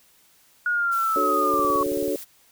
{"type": "linear sweep", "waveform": "sine", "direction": "down", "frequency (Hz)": [1453, 1109], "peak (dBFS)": -20, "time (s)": [0.66, 1.83], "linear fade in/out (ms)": 2}
{"type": "noise", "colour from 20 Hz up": "blue", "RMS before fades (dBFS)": -38, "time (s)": [0.91, 2.25], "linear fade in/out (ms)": 20}
{"type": "chord", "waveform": "sine", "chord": "D major seventh", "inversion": "none", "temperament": "equal with one note detuned", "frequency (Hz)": [295.2, 370, 440, 554.4], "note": ["D4", "F#4", "A4", "C#5"], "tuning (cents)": [9, 0, 0, 0], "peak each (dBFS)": -28, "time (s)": [1.16, 2.16], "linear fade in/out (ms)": 2}
{"type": "click train", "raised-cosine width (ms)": 2, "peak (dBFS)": -24, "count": 11, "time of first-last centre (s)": [1.54, 2.081], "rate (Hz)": 18.5}
{"effects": ["white hiss -58 dBFS RMS until 2.51 s"]}